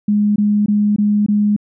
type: tone bursts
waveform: sine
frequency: 207.7 Hz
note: G#3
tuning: in tune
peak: -11 dBFS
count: 5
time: 0.08-1.564 s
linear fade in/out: 5 ms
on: 280 ms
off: 21 ms
effects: none